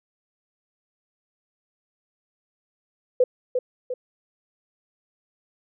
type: tone with echo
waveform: sine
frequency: 503 Hz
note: B4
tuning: 32 cents sharp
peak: -13 dBFS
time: 3.2-3.24 s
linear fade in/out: 5 ms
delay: 350 ms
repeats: 2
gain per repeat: -6 dB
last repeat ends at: 3.94 s
effects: none